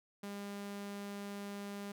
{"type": "tone", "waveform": "sawtooth", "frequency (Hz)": 201.7, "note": "G3", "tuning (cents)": 50, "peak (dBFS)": -38, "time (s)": [0.23, 1.92], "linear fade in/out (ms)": 5, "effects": []}